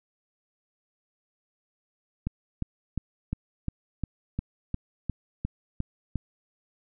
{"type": "click train", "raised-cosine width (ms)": 5, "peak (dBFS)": -16, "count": 12, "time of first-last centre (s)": [2.27, 6.157], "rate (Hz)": 2.83, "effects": []}